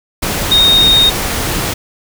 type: tone in noise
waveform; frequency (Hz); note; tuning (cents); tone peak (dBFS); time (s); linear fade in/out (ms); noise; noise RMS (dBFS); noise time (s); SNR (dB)
sine; 3710; A#7; -9; -6; 0.51-1.1; 10; pink; -17; 0.22-1.74; +8
effects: none